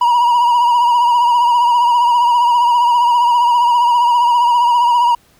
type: tone with vibrato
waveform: triangle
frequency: 960 Hz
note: B5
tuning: 49 cents flat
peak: -7 dBFS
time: 0.01-5.15 s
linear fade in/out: 5 ms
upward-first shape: triangle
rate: 15 Hz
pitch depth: 57 cents each way
effects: pink hiss -52 dBFS RMS until 5.39 s